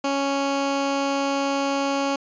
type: tone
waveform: 15% pulse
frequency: 277.2 Hz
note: C#4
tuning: in tune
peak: -15 dBFS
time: 0.04-2.16 s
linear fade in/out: 5 ms
effects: resampled to 16000 Hz